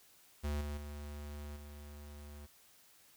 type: tone with level steps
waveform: square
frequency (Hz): 73.42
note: D2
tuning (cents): 0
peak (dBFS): -35 / -39 / -44 / -49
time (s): 0.43-2.47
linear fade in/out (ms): 20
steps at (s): 0.61 / 0.77 / 1.56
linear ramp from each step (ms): 2
effects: white hiss -64 dBFS RMS until 3.16 s